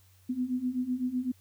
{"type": "beating tone pair", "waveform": "sine", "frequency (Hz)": [246.9, 254.8], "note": ["B3", "C4"], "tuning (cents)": [0, -46], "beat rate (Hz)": 7.9, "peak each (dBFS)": [-33, -30], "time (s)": [0.29, 1.32], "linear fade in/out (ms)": 10, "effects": ["added 93 Hz sine -59 dBFS peak until 1.4 s", "white hiss -65 dBFS RMS until 1.4 s"]}